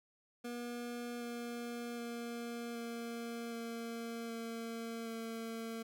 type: tone with pitch steps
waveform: 25% pulse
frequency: 240 / 237.8 / 235.6 / 233.4 / 231.3 / 229.2 / 227.1 Hz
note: B3 / A#3 / A#3 / A#3 / A#3 / A#3 / A#3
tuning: -49 / +35 / +19 / +2 / -13 / -29 / -45 cents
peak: -37 dBFS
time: 0.44-5.83 s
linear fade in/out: 10 ms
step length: 770 ms
effects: none